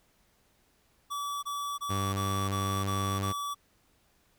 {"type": "tone bursts", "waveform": "square", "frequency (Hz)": 1149, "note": "D6", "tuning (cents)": -38, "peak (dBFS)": -33, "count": 7, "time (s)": [1.1, 3.548], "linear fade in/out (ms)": 20, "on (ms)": 330, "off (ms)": 23}
{"type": "tone", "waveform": "sawtooth", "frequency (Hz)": 98, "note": "G2", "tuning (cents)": 0, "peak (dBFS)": -26, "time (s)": [1.89, 3.33], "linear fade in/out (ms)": 20}
{"effects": ["pink hiss -68 dBFS RMS until 4.38 s"]}